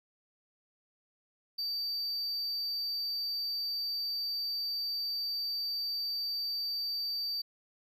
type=tone; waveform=triangle; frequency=4631 Hz; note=D8; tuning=25 cents flat; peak=-31 dBFS; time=1.58-7.42 s; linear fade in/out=10 ms; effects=none